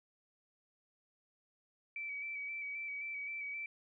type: tone with vibrato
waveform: sine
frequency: 2300 Hz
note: D7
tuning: 37 cents flat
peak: -39 dBFS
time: 1.96-3.66 s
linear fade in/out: 2 ms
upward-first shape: square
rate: 3.8 Hz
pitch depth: 23 cents each way
effects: none